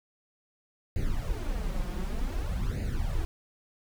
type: noise with flanger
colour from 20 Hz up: brown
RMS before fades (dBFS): -30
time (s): 0.96-3.25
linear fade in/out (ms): 0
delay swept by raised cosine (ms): 0.44 to 5.64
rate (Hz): 0.54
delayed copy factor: +0.8
effects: none